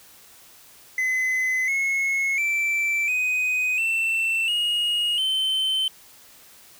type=tone with pitch steps; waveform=triangle; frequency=2032 / 2178 / 2334 / 2502 / 2681 / 2874 / 3080 Hz; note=B6 / C#7 / D7 / D#7 / E7 / F7 / G7; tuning=+49 / -31 / -11 / +9 / +29 / +49 / -31 cents; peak=-19 dBFS; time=0.98-5.88 s; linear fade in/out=2 ms; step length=700 ms; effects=white hiss -50 dBFS RMS until 6.79 s